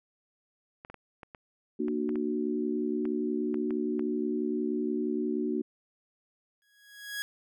clicks, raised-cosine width 0.5 ms, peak -29 dBFS, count 12, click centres 0.849 / 0.9 / 0.943 / 1.232 / 1.348 / 1.883 / 2.092 / 2.157 / 3.054 / 3.543 / 3.707 / 3.994 s
sine chord, Bb augmented, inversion none, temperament equal with one note detuned, 233.1 / 299.3 / 370 Hz, Bb3 / D4 / F#4, 0 / +33 / 0 cents, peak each -32 dBFS, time 1.79-5.62 s, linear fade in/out 10 ms
sawtooth tone with exponential growth, 1661.2 Hz, G#6, in tune, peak -27 dBFS, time 6.62-7.22 s, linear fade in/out 0 ms, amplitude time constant 130 ms
effects none

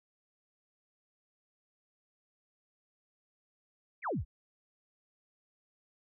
sine exponential sweep, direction down, 2559 to 43.65 Hz, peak -31 dBFS, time 4.02-4.25 s, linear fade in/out 50 ms, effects none

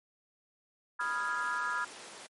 sine chord, F half-diminished seventh, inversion second, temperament equal, 987.8 / 1244.5 / 1396.9 / 1661.2 Hz, Cb6 / Eb6 / F6 / Ab6, 0 / 0 / 0 / 0 cents, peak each -37 / -37 / -35 / -36 dBFS, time 0.99-1.85 s, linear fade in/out 10 ms
pink noise, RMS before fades -46 dBFS, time 1-2.27 s, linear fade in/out 10 ms
effects high-pass 400 Hz 12 dB/octave + MP3 48 kbps

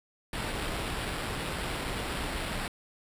pink noise with sample-and-hold, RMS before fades -34 dBFS, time 0.33-2.68 s, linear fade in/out 2 ms, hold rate 6300 Hz, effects resampled to 32000 Hz

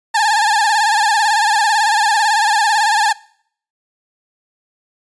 30% pulse tone with vibrato, 860 Hz, A5, 40 cents flat, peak -9 dBFS, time 0.14-3.13 s, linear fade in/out 10 ms, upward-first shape sine, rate 18 Hz, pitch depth 100 cents each way, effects noise-tail reverb RT60 0.6 s tail -22 dB re dry + resampled to 22050 Hz

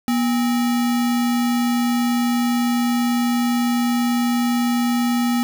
sine tone with sample-and-hold, 241 Hz, B3, 42 cents flat, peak -16 dBFS, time 0.08-5.43 s, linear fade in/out 0 ms, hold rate 1050 Hz, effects none

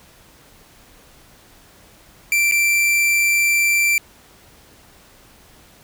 45% pulse tone with dropouts, 2349 Hz, D7, in tune, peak -14 dBFS, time 2.32-3.98 s, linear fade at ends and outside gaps 1 ms, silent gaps 2.513-2.521 s, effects pink hiss -49 dBFS RMS until 5.83 s

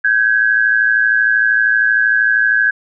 sine tone pair together, 1548.3 / 1661.2 Hz, G6 / G#6, -22 / 0 cents, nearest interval minor second, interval 122 cents, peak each -13 dBFS, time 0.04-2.71 s, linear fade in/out 10 ms, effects none

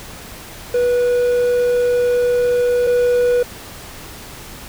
triangle tone pair in turn, 488.4 / 488.4 Hz, B4 / B4, -19 / -19 cents, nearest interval unison, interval 0 cents, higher neither, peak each -11 / -10 dBFS, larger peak second, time 0.74-2.87 / 2.87-3.43 s, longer first, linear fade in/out 5 ms, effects pink hiss -35 dBFS RMS until 4.68 s

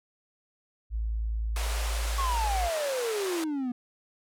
sine tone, 55 Hz, A1, in tune, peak -27 dBFS, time 0.9-2.7 s, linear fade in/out 50 ms
pink band-pass noise, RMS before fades -37 dBFS, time 1.56-3.44 s, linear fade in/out 2 ms, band 480 to 12000 Hz, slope 24 dB/octave
triangle exponential sweep, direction down, 1120 to 240 Hz, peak -26 dBFS, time 2.18-3.72 s, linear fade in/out 5 ms
effects none

